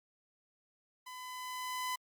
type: tone with level ramp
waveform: sawtooth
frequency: 1008 Hz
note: B5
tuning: 35 cents sharp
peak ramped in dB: -42 to -30 dBFS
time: 1.06-1.96 s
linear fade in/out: 10 ms
effects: Opus 48 kbps